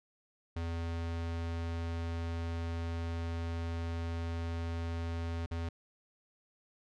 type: tone with dropouts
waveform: square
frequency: 83.7 Hz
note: E2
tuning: 27 cents sharp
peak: -35 dBFS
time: 0.56-5.69 s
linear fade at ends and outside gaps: 5 ms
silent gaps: 5.461-5.511 s
effects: low-pass 5000 Hz 12 dB/octave

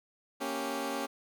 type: chord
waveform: 15% pulse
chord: G diminished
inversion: first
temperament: equal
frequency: 233.1 / 277.2 / 392 Hz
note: Bb3 / Db4 / G4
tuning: 0 / 0 / 0 cents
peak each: -33 / -29 / -32 dBFS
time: 0.4-1.07 s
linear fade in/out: 20 ms
effects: none

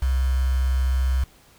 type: tone with quantisation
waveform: sine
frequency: 64.8 Hz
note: C2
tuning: 16 cents flat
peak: -18 dBFS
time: 0.02-1.24 s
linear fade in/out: 5 ms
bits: 6
effects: pink hiss -54 dBFS RMS until 1.58 s

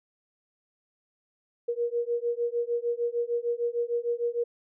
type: beating tone pair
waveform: sine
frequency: 471.3 / 477.9 Hz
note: A#4 / A#4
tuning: +19 / +43 cents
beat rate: 6.6 Hz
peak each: -29 dBFS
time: 1.68-4.44 s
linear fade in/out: 10 ms
effects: none

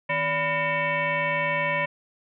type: tone with frequency modulation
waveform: sine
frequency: 1410 Hz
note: F6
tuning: 16 cents sharp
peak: -22 dBFS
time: 0.09-1.86 s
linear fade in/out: 10 ms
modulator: 417 Hz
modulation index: 2.6
effects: none

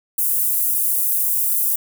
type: high-pass noise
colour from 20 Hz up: pink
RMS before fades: -19 dBFS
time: 0.18-1.76 s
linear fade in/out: 5 ms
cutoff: 11000 Hz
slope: 24 dB/octave
effects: none

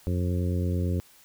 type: harmonic tone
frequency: 89 Hz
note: F2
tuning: 33 cents sharp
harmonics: 1 / 2 / 3 / 4 / 5 / 6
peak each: -25 / -31 / -35 / -37 / -39 / -41 dBFS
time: 0.07-1 s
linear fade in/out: 0 ms
effects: white hiss -56 dBFS RMS until 1.24 s

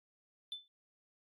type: tone with exponential decay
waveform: sine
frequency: 3520 Hz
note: A7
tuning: in tune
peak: -34 dBFS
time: 0.52-0.68 s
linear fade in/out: 1 ms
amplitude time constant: 33 ms
effects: tanh soft clip ceiling -36 dBFS + AAC 64 kbps

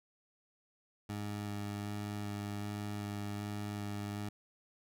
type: tone with vibrato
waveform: 20% pulse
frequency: 103 Hz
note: G#2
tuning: 14 cents flat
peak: -33 dBFS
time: 1.09-4.29 s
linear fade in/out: 5 ms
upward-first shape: square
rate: 1.3 Hz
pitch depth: 8 cents each way
effects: none

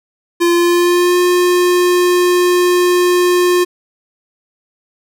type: tone with pitch glide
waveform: square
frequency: 344.9 to 356.7 Hz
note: F4 to F4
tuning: -22 to +37 cents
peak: -10 dBFS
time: 0.4-3.65 s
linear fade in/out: 20 ms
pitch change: +59 cents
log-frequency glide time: 0.53-1.18 s
effects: none

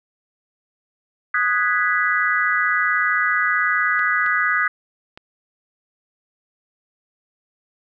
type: chord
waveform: sine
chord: G# minor seventh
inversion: second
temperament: equal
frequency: 1244.5 / 1480 / 1661.2 / 1975.5 Hz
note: D#6 / F#6 / G#6 / B6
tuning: 0 / 0 / 0 / 0 cents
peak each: -22 dBFS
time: 1.34-4.68 s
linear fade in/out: 5 ms
type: clicks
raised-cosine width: 0.3 ms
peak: -22 dBFS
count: 3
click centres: 3.993 / 4.263 / 5.175 s
effects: none

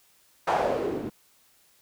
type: noise with low-pass filter sweep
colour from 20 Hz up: blue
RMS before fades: -27 dBFS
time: 0.47-1.1 s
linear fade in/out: 10 ms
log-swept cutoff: 880 to 260 Hz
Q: 2.8
effects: white hiss -62 dBFS RMS until 1.81 s

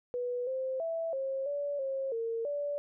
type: tone with pitch steps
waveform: sine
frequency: 490.9 / 523 / 659 / 537 / 574 / 538 / 457.3 / 578 Hz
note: B4 / C5 / E5 / C5 / D5 / C5 / A#4 / D5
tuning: -10 / -1 / -1 / +45 / -40 / +48 / -33 / -28 cents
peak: -31 dBFS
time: 0.14-2.78 s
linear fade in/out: 0 ms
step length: 330 ms
effects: none

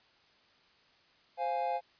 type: chord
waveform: triangle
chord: F minor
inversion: second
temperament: equal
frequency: 523.3 / 698.5 / 830.6 Hz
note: C5 / F5 / Ab5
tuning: 0 / 0 / 0 cents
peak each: -35 / -32 / -32 dBFS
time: 1.37-1.81 s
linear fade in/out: 50 ms
effects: white hiss -65 dBFS RMS until 1.99 s + resampled to 11025 Hz

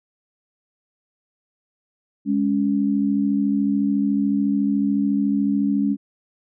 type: tone pair together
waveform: sine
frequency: 206.1 / 280 Hz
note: G#3 / C#4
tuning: -13 / +18 cents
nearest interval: perfect fourth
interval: 531 cents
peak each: -20 dBFS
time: 2.25-5.97 s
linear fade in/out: 50 ms
effects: none

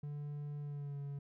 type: tone with pitch glide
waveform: triangle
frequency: 146.2 to 141.46 Hz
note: D3 to C#3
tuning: -7 to +35 cents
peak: -38 dBFS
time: 0.03-1.19 s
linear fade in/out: 5 ms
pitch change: -58 cents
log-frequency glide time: 0.6-0.98 s
effects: none

